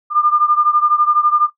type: beating tone pair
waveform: sine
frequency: 1200 / 1212 Hz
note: D6 / D#6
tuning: +37 / -46 cents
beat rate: 12 Hz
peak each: -13 / -16 dBFS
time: 0.1-1.5 s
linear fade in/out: 50 ms
effects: noise-tail reverb RT60 0.1 s tail -18 dB re dry